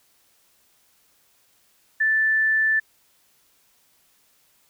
sine tone, 1760 Hz, A6, in tune, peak -17 dBFS, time 2-2.8 s, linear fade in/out 10 ms, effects white hiss -62 dBFS RMS until 4.69 s

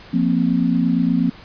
sine chord, F suspended fourth, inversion none, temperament equal, 174.61 / 233.1 / 261.6 Hz, F3 / Bb3 / C4, 0 / 0 / 0 cents, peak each -19 dBFS, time 0.13-1.3 s, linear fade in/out 10 ms, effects pink hiss -42 dBFS RMS until 1.44 s + resampled to 11025 Hz

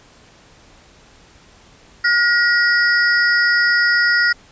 square ring-modulated tone, 1668 Hz, G#6, 7 cents sharp, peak -10 dBFS, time 2.04-4.33 s, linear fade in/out 10 ms, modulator 236 Hz, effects pink hiss -48 dBFS RMS until 4.51 s + resampled to 16000 Hz

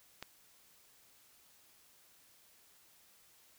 click, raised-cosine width 0.2 ms, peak -25 dBFS, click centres 0.226 s, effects white hiss -65 dBFS RMS until 3.58 s

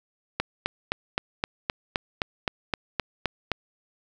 click train, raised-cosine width 0.3 ms, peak -8 dBFS, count 13, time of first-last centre 0.4-3.517 s, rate 3.85 Hz, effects none

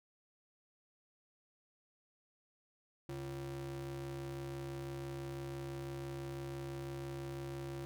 square ring-modulated tone, 104 Hz, G#2, 3 cents sharp, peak -39 dBFS, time 3.09-7.85 s, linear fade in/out 0 ms, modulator 241 Hz, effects none

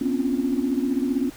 sine tone cluster, 245.3 / 266 / 281.5 / 348 Hz, B3 / C4 / C#4 / F4, -12 / +29 / +27 / -6 cents, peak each -26 / -24 / -25 / -30 dBFS, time 0.01-1.3 s, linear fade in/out 5 ms, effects tanh soft clip ceiling -11 dBFS + pink hiss -45 dBFS RMS until 1.36 s

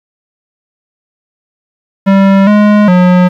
square tone with pitch steps, 195.1 / 208.6 / 180.4 Hz, G3 / G#3 / F#3, -8 / +8 / -44 cents, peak -4 dBFS, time 2.06-3.29 s, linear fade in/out 20 ms, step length 410 ms, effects low-pass 2000 Hz 12 dB/octave + 7-bit

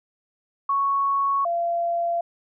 sine tone pair in turn, 1108.7 / 684.9 Hz, C#6 / F5, 0 / -34 cents, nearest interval minor sixth, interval 834 cents, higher first, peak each -19 / -21 dBFS, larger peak first, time 0.69-1.45 / 1.45-2.21 s, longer neither, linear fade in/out 5 ms, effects none

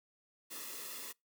white noise with comb filter, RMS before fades -45 dBFS, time 0.5-1.13 s, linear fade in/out 20 ms, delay 1.3 ms, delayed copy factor -0.7, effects noise-tail reverb RT60 0.2 s tail -26 dB re dry + high-pass 200 Hz 12 dB/octave

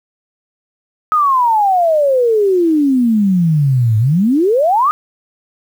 sine exponential two-way sweep, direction down then up, 1276 to 105.7 to 1276 Hz, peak -9 dBFS, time 1.12-4.91 s, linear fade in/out 0 ms, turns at 3.98 s, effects 7-bit

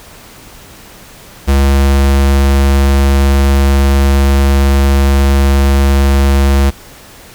square tone, 68.9 Hz, C#2, 10 cents flat, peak -7 dBFS, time 1.47-6.71 s, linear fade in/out 20 ms, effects pink hiss -36 dBFS RMS until 7.34 s

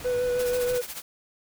pink noise, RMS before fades -40 dBFS, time 0-0.78 s, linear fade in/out 2 ms
triangle tone with vibrato, 493.9 Hz, B4, in tune, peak -21 dBFS, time 0.04-0.82 s, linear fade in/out 20 ms, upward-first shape sine, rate 6.2 Hz, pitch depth 19 cents each way
white noise with tremolo, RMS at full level -34 dBFS, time 0.39-1.02 s, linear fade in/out 2 ms, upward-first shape triangle, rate 14 Hz, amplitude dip 80%
effects none

